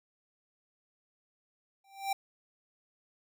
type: tone with exponential growth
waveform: square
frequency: 784 Hz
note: G5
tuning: in tune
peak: -27 dBFS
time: 1.84-2.13 s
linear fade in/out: 5 ms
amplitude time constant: 62 ms
effects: none